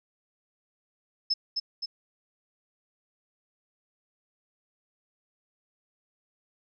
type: tone with echo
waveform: sine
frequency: 5220 Hz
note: E8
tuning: 18 cents flat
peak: -22 dBFS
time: 1.3-1.34 s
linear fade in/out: 10 ms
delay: 260 ms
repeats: 2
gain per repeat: -4 dB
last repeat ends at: 1.86 s
effects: none